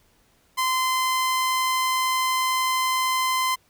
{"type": "tone", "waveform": "sawtooth", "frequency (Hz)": 1033, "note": "C6", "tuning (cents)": -22, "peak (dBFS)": -17, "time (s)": [0.57, 3.56], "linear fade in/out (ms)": 20, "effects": ["pink hiss -62 dBFS RMS until 3.69 s"]}